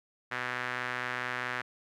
sawtooth tone with band-pass filter, 124.6 Hz, B2, 16 cents sharp, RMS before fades -35 dBFS, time 0.31-1.62 s, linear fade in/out 10 ms, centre 1700 Hz, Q 2.4, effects none

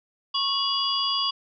sine tone cluster, 1103 / 2902 / 3371 / 4786 Hz, C#6 / F#7 / G#7 / D8, -9 / -34 / +25 / +32 cents, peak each -28 dBFS, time 0.34-1.31 s, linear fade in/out 10 ms, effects none

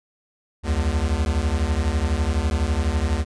square beating tone pair, 68.8 / 80.8 Hz, C#2 / E2, -12 / -34 cents, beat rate 12 Hz, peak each -23 dBFS, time 0.63-3.25 s, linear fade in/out 50 ms, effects resampled to 22050 Hz

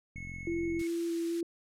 triangle tone with tremolo, 2190 Hz, C#7, 22 cents flat, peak -40 dBFS, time 0.16-0.87 s, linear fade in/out 2 ms, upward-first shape triangle, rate 17 Hz, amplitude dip 30%
click train, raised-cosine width 5 ms, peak -33 dBFS, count 30, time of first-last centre 0.16-0.813 s, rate 44.4 Hz
sine tone with vibrato, 336.4 Hz, E4, 35 cents sharp, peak -30 dBFS, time 0.47-1.43 s, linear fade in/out 2 ms, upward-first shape square, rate 2.4 Hz, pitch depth 8 cents each way
white high-pass noise, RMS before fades -48 dBFS, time 0.79-1.41 s, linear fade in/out 5 ms, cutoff 1300 Hz, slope 24 dB/octave
effects low-pass 10000 Hz 12 dB/octave

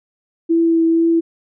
sine tone with vibrato, 330.4 Hz, E4, 4 cents sharp, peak -11 dBFS, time 0.49-1.21 s, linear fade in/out 20 ms, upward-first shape triangle, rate 2.1 Hz, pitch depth 15 cents each way, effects none

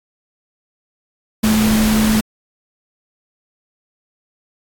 sine tone in noise, 216.9 Hz, A3, 25 cents flat, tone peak -12 dBFS, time 1.43-2.21 s, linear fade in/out 10 ms, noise pink, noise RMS -20 dBFS, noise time 1.43-2.21 s, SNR +5 dB, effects AAC 64 kbps

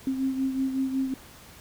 sine beating tone pair, 264.8 / 270.2 Hz, C4 / C#4, +21 / -44 cents, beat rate 5.4 Hz, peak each -25 / -33 dBFS, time 0.07-1.14 s, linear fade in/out 2 ms, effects pink hiss -49 dBFS RMS until 1.6 s

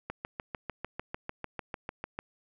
click train, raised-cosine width 0.5 ms, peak -20 dBFS, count 15, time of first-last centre 0.1-2.19 s, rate 6.7 Hz, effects none

